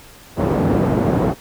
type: band-pass noise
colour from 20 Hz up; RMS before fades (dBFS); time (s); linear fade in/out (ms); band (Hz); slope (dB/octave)
pink; -17; 0.36-1.35; 50; 110 to 620; 12
effects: pink hiss -43 dBFS RMS until 1.4 s